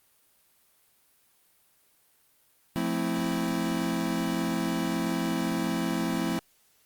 square chord, F major seventh, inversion none, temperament equal, 174.61 / 220 / 261.6 / 329.6 Hz, F3 / A3 / C4 / E4, 0 / 0 / 0 / 0 cents, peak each -33 dBFS, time 2.76-6.39 s, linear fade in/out 0 ms, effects white hiss -65 dBFS RMS until 6.85 s + Opus 32 kbps

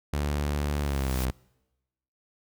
sawtooth tone with pitch glide, 73 to 63.92 Hz, D2 to C2, -10 to -40 cents, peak -22 dBFS, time 0.13-1.31 s, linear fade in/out 5 ms, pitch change -230 cents, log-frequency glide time 0.81-1.17 s
white noise with exponential growth, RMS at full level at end -36 dBFS, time 0.42-1.25 s, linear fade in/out 5 ms, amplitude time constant 180 ms
effects noise-tail reverb RT60 1.0 s tail -25 dB re dry

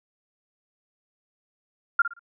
sine tone with echo, 1396.9 Hz, F6, in tune, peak -14 dBFS, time 1.99-2.02 s, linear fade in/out 5 ms, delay 58 ms, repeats 3, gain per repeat -11 dB, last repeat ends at 2.194 s, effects none

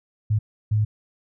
sine tone bursts at uneven times, 106.8 Hz, G#2, 49 cents sharp, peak -17 dBFS, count 2, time 0.3-0.39 / 0.71-0.85 s, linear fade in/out 10 ms, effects none

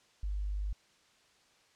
sine tone, 50.2 Hz, G1, 42 cents sharp, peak -32 dBFS, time 0.23-0.73 s, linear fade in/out 5 ms, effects white hiss -66 dBFS RMS until 1.75 s + low-pass 6000 Hz 12 dB/octave

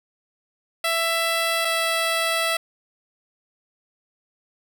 10% pulse tone pair in turn, 664 / 660.6 Hz, E5 / E5, +12 / +4 cents, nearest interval unison, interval 8 cents, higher first, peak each -12 / -12 dBFS, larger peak neither, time 0.84-1.65 / 1.65-2.57 s, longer second, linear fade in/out 5 ms, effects none

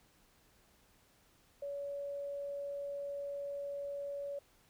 sine tone, 566 Hz, C#5, 36 cents sharp, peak -38 dBFS, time 1.62-4.39 s, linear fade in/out 5 ms, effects pink hiss -68 dBFS RMS until 4.69 s

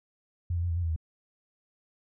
sine tone with pitch steps, 87.3 / 85.1 / 87.7 / 83.1 / 88.1 / 82.7 / 79.9 Hz, F2 / F2 / F2 / E2 / F2 / E2 / D#2, 0 / -44 / +8 / +15 / +16 / +6 / +47 cents, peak -26 dBFS, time 0.5-0.962 s, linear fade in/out 5 ms, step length 66 ms, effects none

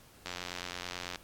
click train, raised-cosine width 0.2 ms, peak -20 dBFS, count 81, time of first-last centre 0.26-1.158 s, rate 89.1 Hz, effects pink hiss -58 dBFS RMS until 1.23 s + AAC 64 kbps

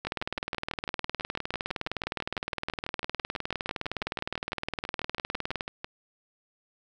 two click trains, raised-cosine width 0.3 ms, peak -14 / -18 dBFS, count 109 / 36, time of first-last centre 0.07-5.608 / 0.05-5.845 s, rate 19.5 / 6.04 Hz, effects none

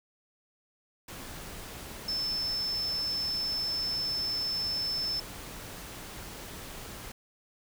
sine tone in noise, 5274 Hz, E8, in tune, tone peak -29 dBFS, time 2.08-5.2 s, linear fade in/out 5 ms, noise pink, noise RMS -43 dBFS, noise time 1.08-7.12 s, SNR +11 dB, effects none

